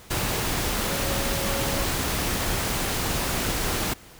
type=tone in noise; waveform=sine; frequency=551 Hz; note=C#5; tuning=11 cents flat; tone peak=-33 dBFS; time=0.88-1.84 s; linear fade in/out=10 ms; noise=pink; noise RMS=-26 dBFS; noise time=0.1-3.94 s; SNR=-10 dB; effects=pink hiss -48 dBFS RMS until 4.19 s